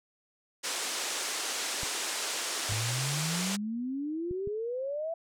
white band-pass noise, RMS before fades -34 dBFS, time 0.63-3.57 s, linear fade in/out 20 ms, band 290 to 8700 Hz, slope 24 dB/octave
clicks, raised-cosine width 5 ms, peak -28 dBFS, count 4, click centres 1.833 / 2.723 / 4.311 / 4.474 s
sine exponential sweep, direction up, 103.2 to 675 Hz, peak -31 dBFS, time 2.69-5.14 s, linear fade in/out 5 ms
effects none

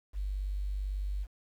sine tone with quantisation, 49 Hz, G1, in tune, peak -31 dBFS, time 0.13-1.27 s, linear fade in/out 50 ms, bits 10, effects none

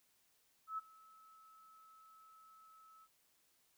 sine tone with ADSR envelope, 1300 Hz, E6, 24 cents flat, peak -37 dBFS, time 0.67-3.08 s, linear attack 110 ms, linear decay 21 ms, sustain -23 dB, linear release 48 ms, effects white hiss -75 dBFS RMS until 3.77 s

